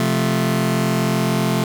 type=chord; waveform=sawtooth; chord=F major; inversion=second; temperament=just; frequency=130.96 / 174.61 / 218.3 Hz; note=C3 / F3 / A3; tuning=+2 / 0 / -13 cents; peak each=-17 dBFS; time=0-1.64 s; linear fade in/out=2 ms; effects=none